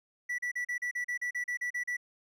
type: tone bursts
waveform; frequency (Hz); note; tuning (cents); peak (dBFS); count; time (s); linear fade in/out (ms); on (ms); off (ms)
triangle; 1957; B6; -16; -29; 13; 0.29-1.969; 10; 95; 37
effects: none